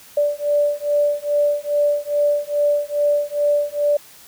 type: beating tone pair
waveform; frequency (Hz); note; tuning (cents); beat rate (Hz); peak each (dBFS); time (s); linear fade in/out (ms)
sine; 583 / 585.4; D5 / D5; -13 / -6; 2.4; -19; 0.17-3.97; 5
effects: white hiss -45 dBFS RMS until 4.27 s